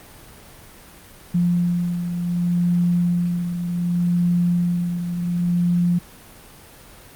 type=beating tone pair; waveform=sine; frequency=174.61 / 175.28 Hz; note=F3 / F3; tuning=0 / +7 cents; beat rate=0.67 Hz; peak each=-18 / -26 dBFS; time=1.34-5.99 s; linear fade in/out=10 ms; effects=pink hiss -44 dBFS RMS until 7.15 s + Opus 32 kbps